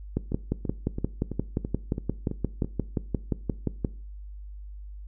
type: two click trains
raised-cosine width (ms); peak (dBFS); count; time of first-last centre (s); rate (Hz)
3; -18 / -12; 8 / 22; 0.32-2.646 / 0.17-3.848; 3.01 / 5.71
effects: noise-tail reverb RT60 0.4 s tail -19 dB re dry + added 50 Hz sine -38 dBFS peak until 5.07 s